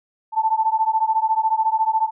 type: beating tone pair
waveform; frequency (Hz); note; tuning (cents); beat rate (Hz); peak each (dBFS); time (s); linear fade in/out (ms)
sine; 877 / 891; A5 / A5; -6 / +22; 14; -19 / -20; 0.32-2.11; 50
effects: none